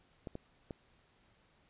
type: clicks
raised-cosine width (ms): 2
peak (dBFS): -28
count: 3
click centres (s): 0.272 / 0.354 / 0.708
effects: pink hiss -69 dBFS RMS until 1.69 s + resampled to 8000 Hz